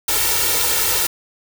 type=noise with comb filter; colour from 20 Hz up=white; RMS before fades=-18 dBFS; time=0.08-1.07 s; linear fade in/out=5 ms; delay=2.2 ms; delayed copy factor=+1; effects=none